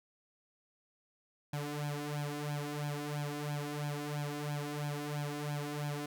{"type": "tone with flanger", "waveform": "sawtooth", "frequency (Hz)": 146.83, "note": "D3", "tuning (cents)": 0, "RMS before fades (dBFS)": -38, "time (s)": [1.53, 6.06], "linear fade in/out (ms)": 5, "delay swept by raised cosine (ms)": [1.2, 2.9], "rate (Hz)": 3, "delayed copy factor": 0.9, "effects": ["12-bit"]}